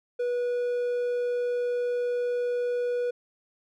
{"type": "tone", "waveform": "triangle", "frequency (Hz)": 487.4, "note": "B4", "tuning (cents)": -23, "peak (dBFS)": -23, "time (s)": [0.19, 3.11], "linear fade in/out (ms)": 10, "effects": []}